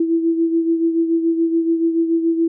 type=beating tone pair; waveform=sine; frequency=330 / 337 Hz; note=E4 / E4; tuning=+2 / +38 cents; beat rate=7 Hz; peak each=-15 / -23 dBFS; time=0-2.48 s; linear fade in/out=5 ms; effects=none